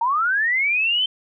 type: linear sweep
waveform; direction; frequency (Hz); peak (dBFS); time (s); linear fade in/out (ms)
sine; up; 892 to 3109; -17; 0.01-1.06; 5
effects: none